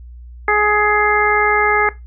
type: harmonic tone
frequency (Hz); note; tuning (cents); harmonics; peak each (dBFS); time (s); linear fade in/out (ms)
419; G#4; +15; 1 / 2 / 3 / 4 / 5; -18 / -18 / -18 / -18 / -18; 0.48-1.89; 2
effects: noise-tail reverb RT60 0.2 s tail -17 dB re dry + added 60 Hz sine -33 dBFS peak until 2.06 s